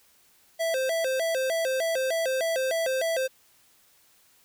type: tone with vibrato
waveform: square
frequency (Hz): 587.3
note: D5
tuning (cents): 0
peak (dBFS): -25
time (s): 0.59-3.28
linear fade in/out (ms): 20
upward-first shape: square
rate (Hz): 3.3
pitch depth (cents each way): 200
effects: white hiss -61 dBFS RMS until 4.44 s